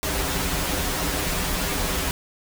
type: noise with comb filter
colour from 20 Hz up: pink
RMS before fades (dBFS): -25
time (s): 0.03-2.11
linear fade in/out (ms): 0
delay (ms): 8.8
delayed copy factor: -0.95
effects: none